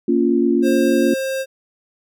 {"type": "chord", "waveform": "sine", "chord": "Bb minor", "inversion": "none", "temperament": "just", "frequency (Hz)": [233.1, 279.7, 349.6], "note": ["Bb3", "Db4", "F4"], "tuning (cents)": [0, 16, 2], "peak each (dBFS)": [-18, -18, -17], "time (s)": [0.08, 1.14], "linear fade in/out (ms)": 5}
{"type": "tone", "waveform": "square", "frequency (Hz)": 532, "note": "C5", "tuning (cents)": 29, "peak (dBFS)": -21, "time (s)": [0.62, 1.46], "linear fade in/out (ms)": 50}
{"effects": []}